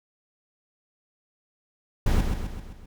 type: noise with echo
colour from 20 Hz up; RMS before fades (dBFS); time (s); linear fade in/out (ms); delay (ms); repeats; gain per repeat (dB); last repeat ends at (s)
brown; -20; 2.06-2.21; 5; 130; 5; -5; 2.86
effects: none